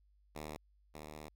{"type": "tone pair in turn", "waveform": "5% pulse", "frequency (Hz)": [76.2, 76.2], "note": ["D#2", "D#2"], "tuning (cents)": [-36, -36], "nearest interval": "unison", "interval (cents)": 0, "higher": "neither", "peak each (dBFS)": [-32, -36], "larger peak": "first", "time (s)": [[0.35, 0.57], [0.94, 1.29]], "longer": "second", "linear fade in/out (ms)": 5, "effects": ["added 50 Hz sine -66 dBFS peak until 1.35 s"]}